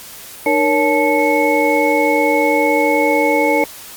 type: tone cluster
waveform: sine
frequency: 302.6 / 468.7 / 560 / 870 / 2196 Hz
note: D#4 / A#4 / C#5 / A5 / C#7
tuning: -48 / +9 / +18 / -20 / -17 cents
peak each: -18 dBFS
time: 0.46-3.64 s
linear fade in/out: 2 ms
effects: white hiss -35 dBFS RMS until 3.96 s + Opus 48 kbps